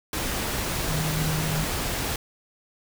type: tone in noise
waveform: sine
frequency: 155.56 Hz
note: D#3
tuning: in tune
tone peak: -26 dBFS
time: 0.9-1.64 s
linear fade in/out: 2 ms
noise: pink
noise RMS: -28 dBFS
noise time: 0.13-2.16 s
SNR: -1 dB
effects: none